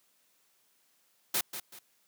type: noise with echo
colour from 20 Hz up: white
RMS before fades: -29 dBFS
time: 1.34-1.41 s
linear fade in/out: 5 ms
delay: 190 ms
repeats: 2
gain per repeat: -10 dB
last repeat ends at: 1.79 s
effects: white hiss -70 dBFS RMS until 2.07 s + high-pass 150 Hz 12 dB/octave